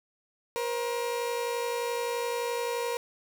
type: tone pair together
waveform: 30% pulse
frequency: 475.4 / 527 Hz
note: A#4 / C5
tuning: +34 / +12 cents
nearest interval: major second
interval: 178 cents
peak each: -27 / -34 dBFS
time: 0.56-2.97 s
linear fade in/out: 0 ms
effects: none